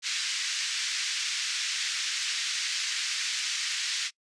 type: band-pass noise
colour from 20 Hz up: white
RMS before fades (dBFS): -31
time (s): 0.02-4.11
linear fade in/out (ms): 50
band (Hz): 1700 to 6300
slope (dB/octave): 24
effects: noise-tail reverb RT60 0.1 s tail -25 dB re dry + resampled to 22050 Hz